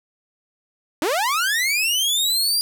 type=linear sweep; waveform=sawtooth; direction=up; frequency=274.6 to 4850 Hz; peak=-15 dBFS; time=1.02-2.61 s; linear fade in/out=0 ms; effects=none